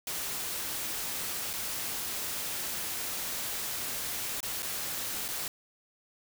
white noise with dropouts, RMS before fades -35 dBFS, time 0.07-5.48 s, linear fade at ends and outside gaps 2 ms, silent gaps 1.532-1.536 / 4.405-4.429 / 4.623-4.628 / 5.282-5.286 s, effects none

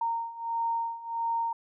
sine beating tone pair, 922 / 923.5 Hz, A#5 / A#5, -19 / -16 cents, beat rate 1.5 Hz, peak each -33 / -30 dBFS, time 0.01-1.53 s, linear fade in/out 5 ms, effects none

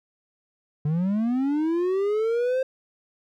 triangle linear sweep, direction up, 144.2 to 529 Hz, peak -19 dBFS, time 0.85-2.63 s, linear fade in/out 5 ms, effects none

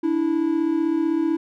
triangle tone pair together, 292 / 327.8 Hz, D4 / E4, -10 / -10 cents, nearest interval major second, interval 200 cents, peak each -22 / -18 dBFS, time 0.03-1.37 s, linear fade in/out 10 ms, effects none

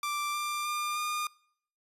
sawtooth tone with pitch steps, 1176 / 1188.3 / 1200.7 / 1213.3 Hz, D6 / D6 / D6 / D#6, +2 / +20 / +38 / -44 cents, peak -27 dBFS, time 0.03-1.27 s, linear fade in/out 2 ms, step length 310 ms, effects noise-tail reverb RT60 0.6 s tail -23 dB re dry + resampled to 32000 Hz

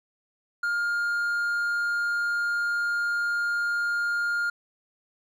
triangle tone, 1411 Hz, F6, 17 cents sharp, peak -22 dBFS, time 0.63-4.5 s, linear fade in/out 5 ms, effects none

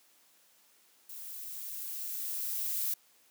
violet noise with level ramp, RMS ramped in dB -45 to -32 dBFS, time 1.09-2.94 s, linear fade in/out 5 ms, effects white hiss -65 dBFS RMS until 3.3 s + high-pass 200 Hz 12 dB/octave

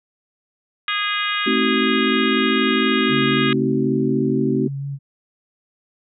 harmonic tone, 412.1 Hz, G#4, 13 cents flat, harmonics 3 / 4 / 5 / 6 / 7 / 8 / 9, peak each -25 / -26 / -27 / -28 / -28 / -29 / -30 dBFS, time 0.88-3.53 s, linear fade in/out 2 ms
sine chord, A diminished seventh, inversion none, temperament just, 220 / 264 / 316.8 / 380.2 Hz, A3 / C4 / Eb4 / Gb4, 0 / +16 / +31 / +47 cents, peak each -22 / -21 / -25 / -22 dBFS, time 1.46-4.68 s, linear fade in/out 10 ms
sine tone with vibrato, 139.3 Hz, C#3, 9 cents sharp, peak -24 dBFS, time 3.08-4.99 s, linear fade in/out 50 ms, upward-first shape sine, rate 4.6 Hz, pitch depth 16 cents each way
effects none

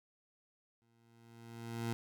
20% pulse tone with exponential growth, 116 Hz, A#2, 8 cents flat, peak -29 dBFS, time 0.82-1.93 s, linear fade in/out 0 ms, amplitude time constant 240 ms, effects none

